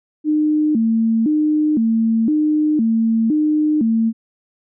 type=tone with vibrato; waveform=sine; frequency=261.9 Hz; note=C4; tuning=2 cents sharp; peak=-13 dBFS; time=0.24-4.13 s; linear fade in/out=50 ms; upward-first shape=square; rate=0.98 Hz; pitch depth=260 cents each way; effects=none